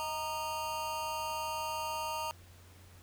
square tone with amplitude modulation, 928 Hz, A#5, 8 cents flat, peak -31 dBFS, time 0-2.31 s, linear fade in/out 0 ms, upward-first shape sine, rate 298 Hz, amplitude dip 95%, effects added 89 Hz sine -55 dBFS peak until 3.02 s + pink hiss -60 dBFS RMS until 3.02 s

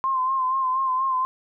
sine tone with vibrato, 1046.5 Hz, C6, in tune, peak -20 dBFS, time 0.04-1.25 s, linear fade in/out 0 ms, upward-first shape sine, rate 4.2 Hz, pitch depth 45 cents each way, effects none

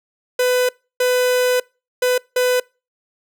45% pulse tone bursts at uneven times, 500 Hz, B4, 21 cents sharp, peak -14 dBFS, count 4, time 0.39-0.69 / 1-1.6 / 2.02-2.18 / 2.36-2.6 s, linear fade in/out 5 ms, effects noise-tail reverb RT60 0.3 s tail -25 dB re dry

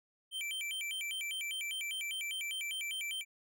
square tone with vibrato, 2700 Hz, E7, 41 cents sharp, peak -37 dBFS, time 0.31-3.25 s, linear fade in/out 50 ms, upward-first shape square, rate 5 Hz, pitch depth 250 cents each way, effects none

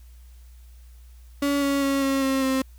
35% pulse tone with pitch steps, 283.1 / 279.2 / 275.4 / 271.6 / 267.8 / 264.1 Hz, C#4 / C#4 / C#4 / C#4 / C4 / C4, +37 / +13 / -11 / -35 / +40 / +16 cents, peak -19 dBFS, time 1.42-2.62 s, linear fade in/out 5 ms, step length 200 ms, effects added 60 Hz sine -44 dBFS peak until 2.78 s + white hiss -61 dBFS RMS until 2.78 s

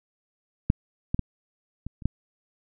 clicks, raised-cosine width 5 ms, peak -6 / -12 / -12 / -21 / -29 / -10 dBFS, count 6, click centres 0.701 / 1.145 / 1.193 / 1.866 / 2.022 / 2.056 s, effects none

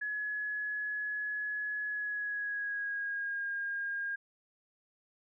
sine tone with pitch glide, 1693 to 1618.4 Hz, G#6 to G#6, +33 to -45 cents, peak -33 dBFS, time 0.01-4.16 s, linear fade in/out 10 ms, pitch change -78 cents, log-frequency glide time 1.87-3.48 s, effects none

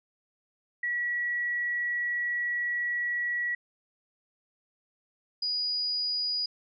sine tone pair in turn, 1931 / 4910 Hz, B6 / D#8, -39 / -24 cents, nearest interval octave + major third, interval 1615 cents, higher second, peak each -27 dBFS, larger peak neither, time 0.83-3.55 / 5.42-6.46 s, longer first, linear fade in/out 5 ms, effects none

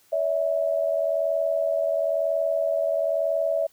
sine tone pair together, 569 / 650 Hz, C#5 / E5, +45 / -24 cents, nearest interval major second, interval 231 cents, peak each -25 / -23 dBFS, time 0.12-3.67 s, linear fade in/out 10 ms, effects white hiss -60 dBFS RMS until 3.72 s

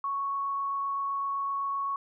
sine tone with frequency modulation, 1108.7 Hz, C#6, in tune, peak -28 dBFS, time 0.04-1.96 s, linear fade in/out 2 ms, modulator 27.8 Hz, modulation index 0.28, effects none

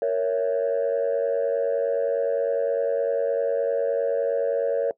sine chord, A# diminished, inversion none, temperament equal with one note detuned, 466.2 / 556 / 659.3 Hz, A#4 / C#5 / E5, 0 / +5 / 0 cents, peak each -23 / -22 / -28 dBFS, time 0.02-4.91 s, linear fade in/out 2 ms, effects noise-tail reverb RT60 0.1 s tail -21 dB re dry + tanh soft clip ceiling -16 dBFS

